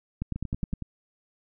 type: two click trains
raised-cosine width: 5 ms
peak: -17 / -21 dBFS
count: 6 / 6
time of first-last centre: 0.22-0.735 / 0.36-0.823 s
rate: 9.7 / 10.8 Hz
effects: none